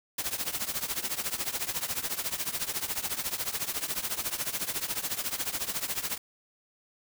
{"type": "noise with tremolo", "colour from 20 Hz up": "white", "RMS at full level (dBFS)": -29, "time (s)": [0.18, 6.18], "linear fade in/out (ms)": 5, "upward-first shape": "triangle", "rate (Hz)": 14, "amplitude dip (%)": 90, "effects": []}